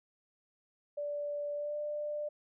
sine tone with pitch glide, 583 to 594.2 Hz, D5 to D5, -13 to +20 cents, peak -34 dBFS, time 0.97-2.29 s, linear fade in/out 10 ms, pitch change +33 cents, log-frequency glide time 1.54-1.77 s, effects none

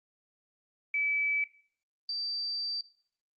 sine tone pair in turn, 2300 / 4662 Hz, D7 / D8, -37 / -14 cents, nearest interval octave, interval 1223 cents, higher second, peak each -27 / -31 dBFS, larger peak first, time 0.94-1.44 / 2.09-2.81 s, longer second, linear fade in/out 2 ms, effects noise-tail reverb RT60 0.5 s tail -17 dB re dry + Opus 32 kbps

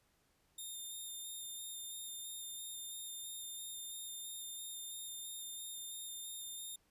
5% pulse tone with vibrato, 3641 Hz, A#7, 41 cents flat, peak -37 dBFS, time 0.58-6.76 s, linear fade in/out 5 ms, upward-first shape square, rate 3 Hz, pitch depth 11 cents each way, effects pink hiss -75 dBFS RMS until 6.9 s + resampled to 32000 Hz

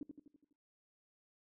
sine tone with echo, 290 Hz, D4, 22 cents flat, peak -39 dBFS, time 0.01-0.03 s, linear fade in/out 2 ms, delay 83 ms, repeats 6, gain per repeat -5 dB, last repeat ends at 0.528 s, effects noise-tail reverb RT60 0.5 s tail -23 dB re dry

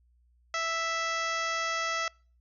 harmonic tone, 659.3 Hz, E5, in tune, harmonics 1 / 2 / 3 / 4 / 5 / 6 / 7 / 8 / 9 / 10, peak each -37 / -32 / -34 / -40 / -41 / -47 / -44 / -42 / -43 / -47 dBFS, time 0.54-2.08 s, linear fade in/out 2 ms, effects noise-tail reverb RT60 0.4 s tail -26 dB re dry + added 60 Hz sine -62 dBFS peak until 2.4 s

